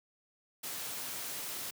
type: noise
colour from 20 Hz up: white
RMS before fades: -40 dBFS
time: 0.63-1.71 s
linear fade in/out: 10 ms
effects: high-pass 100 Hz 12 dB/octave